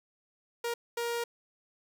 sawtooth tone bursts at uneven times, 471.1 Hz, A#4, 18 cents sharp, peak -27 dBFS, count 2, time 0.64-0.74 / 0.97-1.24 s, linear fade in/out 5 ms, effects none

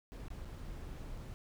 brown noise with dropouts, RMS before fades -45 dBFS, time 0.12-1.34 s, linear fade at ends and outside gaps 0 ms, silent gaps 0.283-0.303 / 0.449-0.455 / 0.59-0.593 / 1.176-1.18 s, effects none

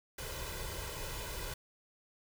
pink noise with comb filter, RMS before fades -41 dBFS, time 0.18-1.54 s, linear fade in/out 5 ms, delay 2 ms, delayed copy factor +0.75, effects none

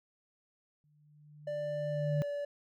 sine tone with exponential growth, 149.1 Hz, D3, 27 cents sharp, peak -27 dBFS, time 0.84-2.22 s, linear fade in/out 0 ms, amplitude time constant 300 ms
triangle tone with pitch glide, 590 to 576.5 Hz, D5 to D5, +8 to -32 cents, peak -32 dBFS, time 1.47-2.45 s, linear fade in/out 5 ms, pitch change -40 cents, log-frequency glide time 1.9-2.25 s
effects none

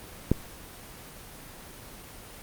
click, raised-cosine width 3 ms, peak -7 dBFS, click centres 0.316 s, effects pink hiss -45 dBFS RMS until 2.42 s + Opus 24 kbps

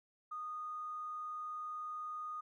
triangle tone with tanh clipping, 1234 Hz, D#6, 15 cents flat, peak -40 dBFS, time 0.31-2.41 s, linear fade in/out 10 ms, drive 3 dB, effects none

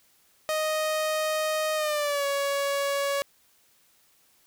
sawtooth tone with pitch glide, 622.3 to 560.8 Hz, D#5 to C#5, 0 to +20 cents, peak -21 dBFS, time 0.49-3.22 s, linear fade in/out 0 ms, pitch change -180 cents, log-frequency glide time 1.75-2.25 s, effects white hiss -63 dBFS RMS until 4.46 s

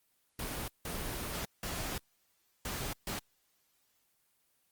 pink noise bursts at uneven times, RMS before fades -38 dBFS, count 5, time 0.39-0.68 / 0.85-1.45 / 1.63-1.98 / 2.65-2.93 / 3.07-3.19 s, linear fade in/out 2 ms, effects white hiss -74 dBFS RMS until 4.71 s + Opus 24 kbps

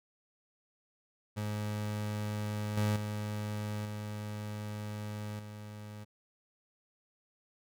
30% pulse tone with level steps, 105.3 Hz, G#2, 24 cents sharp, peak -31 / -25 / -32 / -35 / -41 dBFS, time 1.36-6.05 s, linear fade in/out 20 ms, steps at 2.77 / 2.96 / 3.85 / 5.39 s, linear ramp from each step 5 ms, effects none

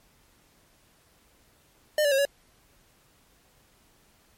square tone with pitch steps, 605 / 576 / 541 / 563 Hz, D#5 / D5 / C#5 / C#5, -49 / -34 / -42 / +27 cents, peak -21 dBFS, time 1.98-2.252 s, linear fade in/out 2 ms, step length 68 ms, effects pink hiss -62 dBFS RMS until 4.37 s + MP3 64 kbps

